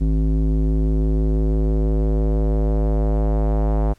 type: tone with low-pass filter sweep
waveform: square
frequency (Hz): 53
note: G#1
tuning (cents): +36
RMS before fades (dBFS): -18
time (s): 0-3.94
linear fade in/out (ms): 20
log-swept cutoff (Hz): 260 to 760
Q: 1.7
effects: pink hiss -58 dBFS RMS until 3.98 s + low-pass 12000 Hz 12 dB/octave